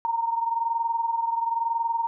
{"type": "tone pair together", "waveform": "sine", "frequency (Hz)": [920, 941], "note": ["A#5", "A#5"], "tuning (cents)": [-23, 16], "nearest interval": "unison", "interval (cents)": 39, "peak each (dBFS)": [-24, -29], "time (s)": [0.05, 2.07], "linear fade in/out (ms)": 0, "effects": []}